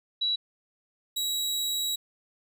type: tone pair in turn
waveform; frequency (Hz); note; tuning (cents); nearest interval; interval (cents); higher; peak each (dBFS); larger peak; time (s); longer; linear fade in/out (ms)
sine / sawtooth; 3914 / 3874; B7 / B7; -16 / -34; unison; 18; first; -24; neither; 0.21-0.36 / 1.16-1.96; second; 10
effects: none